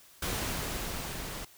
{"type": "noise with level ramp", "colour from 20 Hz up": "pink", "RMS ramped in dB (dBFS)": [-32, -40], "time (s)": [0.22, 1.45], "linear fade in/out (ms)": 5, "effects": ["white hiss -57 dBFS RMS until 1.57 s"]}